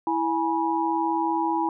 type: tone cluster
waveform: sine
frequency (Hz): 328.7 / 833 / 972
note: E4 / G#5 / B5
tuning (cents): -5 / +5 / -28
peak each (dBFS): -26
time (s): 0.07-1.69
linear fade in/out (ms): 2
effects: none